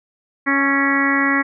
harmonic tone with a mistuned harmonic, 277.2 Hz, C#4, in tune, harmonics 1 / 2 / 3 / 4 / 5 / 6 / 7 / 8, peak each -19 / -30 / -30 / -23 / -26 / -23 / -19 / -26 dBFS, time 0.46-1.43 s, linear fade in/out 20 ms, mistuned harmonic 5, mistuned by -19 cents, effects none

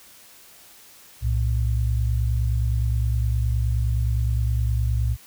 sine tone pair together, 63.5 / 113.14 Hz, B1 / A2, +49 / +49 cents, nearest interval minor seventh, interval 1000 cents, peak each -21 / -23 dBFS, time 1.21-5.17 s, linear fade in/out 50 ms, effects white hiss -49 dBFS RMS until 5.26 s

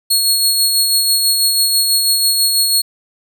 20% pulse tone with tremolo, 4320 Hz, C#8, 45 cents flat, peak -4 dBFS, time 0.1-2.82 s, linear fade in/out 10 ms, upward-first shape sine, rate 6.1 Hz, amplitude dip 35%, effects none

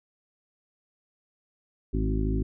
harmonic tone with a mistuned harmonic, 53 Hz, G#1, 36 cents sharp, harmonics 1 / 2 / 3 / 4 / 5 / 6 / 7, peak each -26 / -32 / -34 / -36 / -32 / -38 / -35 dBFS, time 1.93-2.43 s, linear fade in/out 10 ms, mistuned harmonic 4, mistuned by +29 cents, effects none

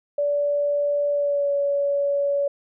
sine tone with pitch glide, 578 to 566.4 Hz, D5 to C#5, -28 to +37 cents, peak -19 dBFS, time 0.18-2.48 s, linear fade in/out 5 ms, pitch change -35 cents, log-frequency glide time 1.11-1.52 s, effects none

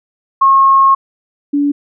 sine tone pair in turn, 1084 / 287.1 Hz, C#6 / D4, -39 / -39 cents, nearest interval octave + major seventh, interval 2300 cents, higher first, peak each -5 / -10 dBFS, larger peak first, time 0.41-0.95 / 1.53-1.72 s, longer first, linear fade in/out 10 ms, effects none

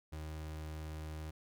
35% pulse tone, 77.78 Hz, D#2, in tune, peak -40 dBFS, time 0.12-1.31 s, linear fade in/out 10 ms, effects none

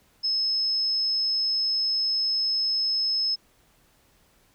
sine tone, 5190 Hz, E8, 28 cents flat, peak -22 dBFS, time 0.23-3.36 s, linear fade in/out 20 ms, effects pink hiss -62 dBFS RMS until 4.54 s

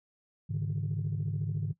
sine chord, Ab suspended fourth, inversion none, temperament equal with one note detuned, 103.83 / 141.67 / 155.56 Hz, Ab2 / Db3 / Eb3, 0 / +38 / 0 cents, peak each -33 dBFS, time 0.49-1.73 s, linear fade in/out 20 ms, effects noise-tail reverb RT60 0.1 s tail -17 dB re dry + tanh soft clip ceiling -24 dBFS

